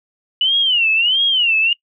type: tone with vibrato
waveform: sine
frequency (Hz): 2923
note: F#7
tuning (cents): -22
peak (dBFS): -12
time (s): 0.41-1.73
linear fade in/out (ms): 2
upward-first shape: sine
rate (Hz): 1.5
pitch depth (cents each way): 200
effects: noise-tail reverb RT60 0.1 s tail -23 dB re dry